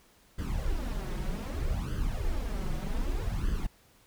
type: noise with flanger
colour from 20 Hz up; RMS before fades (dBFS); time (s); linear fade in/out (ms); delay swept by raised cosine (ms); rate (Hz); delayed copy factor
brown; -31; 0.38-3.67; 10; 0.63 to 5.53; 0.64; +0.75
effects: pink hiss -62 dBFS RMS until 4.06 s